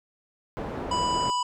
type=low-pass noise; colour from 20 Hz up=white; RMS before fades=-33 dBFS; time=0.57-1.3 s; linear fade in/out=0 ms; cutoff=620 Hz; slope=12 dB/octave
type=harmonic tone; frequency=987.8 Hz; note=B5; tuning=in tune; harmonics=1 / 3 / 5 / 7 / 8; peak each=-24 / -34 / -38 / -41 / -42 dBFS; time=0.91-1.43 s; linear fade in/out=5 ms
effects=none